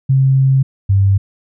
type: tone pair in turn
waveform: sine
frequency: 134 / 97.98 Hz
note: C3 / G2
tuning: +42 / 0 cents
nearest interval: perfect fourth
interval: 542 cents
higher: first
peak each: -8 dBFS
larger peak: neither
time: 0.09-0.63 / 0.89-1.18 s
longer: first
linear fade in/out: 10 ms
effects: none